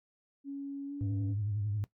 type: tone with pitch glide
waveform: sine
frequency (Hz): 278.9 to 284.9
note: C#4 to C#4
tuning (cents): +11 to +48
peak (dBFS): -36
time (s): 0.44-1.36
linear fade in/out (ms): 50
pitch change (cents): +37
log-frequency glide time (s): 0.87-0.93
type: tone with vibrato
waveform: sine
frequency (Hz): 103.83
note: G#2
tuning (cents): 0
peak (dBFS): -30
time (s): 1.01-1.84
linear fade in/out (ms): 0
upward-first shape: triangle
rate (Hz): 11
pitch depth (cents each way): 84
effects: noise-tail reverb RT60 0.1 s tail -18 dB re dry + tanh soft clip ceiling -25 dBFS